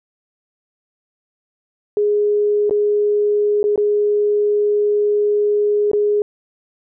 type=tone with dropouts; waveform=sine; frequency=415.3 Hz; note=G#4; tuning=in tune; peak=-13 dBFS; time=1.97-6.22 s; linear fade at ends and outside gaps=1 ms; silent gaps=2.696-2.709 / 3.63-3.64 / 3.759-3.777 / 5.915-5.933 s; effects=none